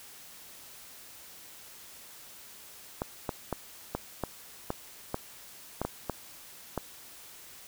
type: clicks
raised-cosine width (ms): 1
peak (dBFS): -16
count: 11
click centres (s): 3.019 / 3.292 / 3.527 / 3.95 / 4.237 / 4.704 / 5.144 / 5.816 / 5.85 / 6.097 / 6.777
effects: white hiss -50 dBFS RMS until 7.67 s